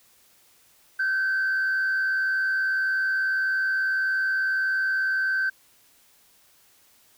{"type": "tone with frequency modulation", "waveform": "sine", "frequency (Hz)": 1545, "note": "G6", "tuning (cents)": -26, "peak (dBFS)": -20, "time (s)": [0.99, 5.5], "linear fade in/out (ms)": 10, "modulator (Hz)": 81.7, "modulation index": 0.47, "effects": ["tanh soft clip ceiling -19 dBFS", "white hiss -59 dBFS RMS until 7.17 s"]}